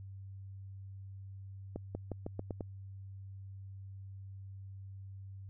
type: accelerating click train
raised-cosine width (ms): 2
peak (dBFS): -25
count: 7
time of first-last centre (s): 1.76-2.608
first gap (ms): 190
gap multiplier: 0.88
effects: added 97 Hz sine -45 dBFS peak until 5.49 s